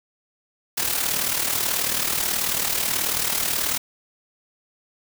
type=noise with amplitude modulation; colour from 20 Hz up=white; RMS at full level=-21 dBFS; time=0.77-3.78 s; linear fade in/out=10 ms; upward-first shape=sine; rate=38.4 Hz; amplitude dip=60%; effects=none